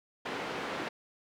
pink band-pass noise, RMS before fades -37 dBFS, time 0.25-0.89 s, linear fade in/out 10 ms, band 270 to 2700 Hz, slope 12 dB/octave, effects none

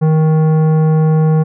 triangle tone with tanh clipping, 157 Hz, D#3, 16 cents sharp, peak -10 dBFS, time 0.01-1.44 s, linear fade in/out 20 ms, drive 17 dB, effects none

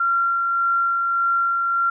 sine tone with tremolo, 1374 Hz, F6, 29 cents flat, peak -16 dBFS, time 0-1.9 s, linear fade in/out 5 ms, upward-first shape sine, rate 1.7 Hz, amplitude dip 25%, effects none

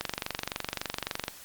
click train, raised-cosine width 0.2 ms, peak -12 dBFS, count 31, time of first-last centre 0.01-1.281 s, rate 23.6 Hz, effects white hiss -48 dBFS RMS until 1.44 s + Opus 32 kbps

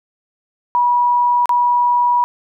sine tone with dropouts, 970 Hz, B5, 31 cents flat, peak -11 dBFS, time 0.75-2.24 s, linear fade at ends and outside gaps 0 ms, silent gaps 1.457-1.493 s, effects none

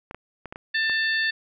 clicks, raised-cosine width 0.5 ms, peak -21 dBFS, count 6, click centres 0.111 / 0.146 / 0.457 / 0.525 / 0.559 / 0.897 s
harmonic tone, 890 Hz, A5, 20 cents sharp, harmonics 2 / 3 / 4 / 5, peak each -22 / -33 / -32 / -32 dBFS, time 0.74-1.31 s, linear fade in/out 10 ms
effects none

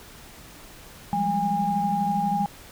sine tone cluster, 172.2 / 195.7 / 208.1 / 815 Hz, F3 / G3 / G#3 / G#5, -24 / -3 / +4 / -33 cents, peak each -31 / -30 / -30 / -23 dBFS, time 1.13-2.46 s, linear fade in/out 0 ms, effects pink hiss -46 dBFS RMS until 2.71 s

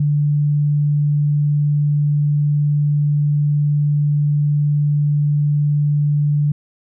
sine tone, 146.83 Hz, D3, in tune, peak -13 dBFS, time 0-6.52 s, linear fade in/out 5 ms, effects none

